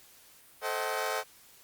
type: chord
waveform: 20% pulse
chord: A diminished seventh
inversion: none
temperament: just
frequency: 440 / 528 / 633.6 / 760.3 Hz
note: A4 / C5 / Eb5 / Gb5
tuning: 0 / +16 / +31 / +47 cents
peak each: -31 dBFS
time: 0.61-1.24 s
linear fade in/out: 50 ms
effects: white hiss -57 dBFS RMS until 1.63 s + Opus 48 kbps